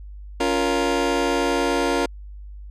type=chord; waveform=25% pulse; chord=Bb minor; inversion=first; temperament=just; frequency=279.7 / 349.6 / 466.2 Hz; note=Db4 / F4 / Bb4; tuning=+16 / +2 / 0 cents; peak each=-20 dBFS; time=0.4-2.06 s; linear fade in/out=5 ms; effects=added 50 Hz sine -35 dBFS peak until 2.7 s + low-pass 8000 Hz 12 dB/octave